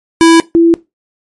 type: tone pair in turn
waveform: square / sine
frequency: 330.2 / 334.8 Hz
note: E4 / E4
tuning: +3 / +27 cents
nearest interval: unison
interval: 24 cents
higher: second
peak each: -3 dBFS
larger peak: neither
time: 0.21-0.4 / 0.55-0.74 s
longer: neither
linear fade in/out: 0 ms
effects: noise-tail reverb RT60 0.2 s tail -19 dB re dry + MP3 48 kbps